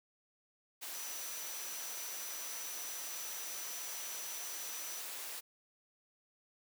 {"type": "tone in noise", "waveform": "sine", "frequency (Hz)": 5920, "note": "F#8", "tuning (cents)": 0, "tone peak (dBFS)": -46, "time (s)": [0.93, 5.01], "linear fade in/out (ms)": 20, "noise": "white", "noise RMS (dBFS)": -44, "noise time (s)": [0.81, 5.41], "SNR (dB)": -5, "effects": ["high-pass 400 Hz 12 dB/octave"]}